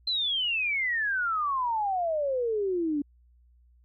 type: exponential sweep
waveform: sine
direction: down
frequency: 4141 to 281.3 Hz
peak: -25 dBFS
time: 0.07-3.02 s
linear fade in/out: 5 ms
effects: added 60 Hz sine -57 dBFS peak until 3.84 s